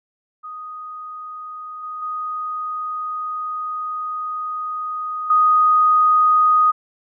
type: tone with level steps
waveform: sine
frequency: 1244.5 Hz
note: D#6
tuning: in tune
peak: -30 / -27 / -23 / -11 dBFS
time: 0.43-6.72 s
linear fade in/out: 20 ms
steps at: 1.83 / 2.02 / 5.3 s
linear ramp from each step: 5 ms
effects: none